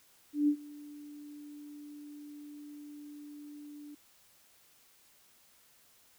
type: tone with ADSR envelope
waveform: sine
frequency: 293.7 Hz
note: D4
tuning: in tune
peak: -22 dBFS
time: 0.33-3.95 s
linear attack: 150 ms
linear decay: 78 ms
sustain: -23 dB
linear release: 7 ms
effects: white hiss -64 dBFS RMS until 6.18 s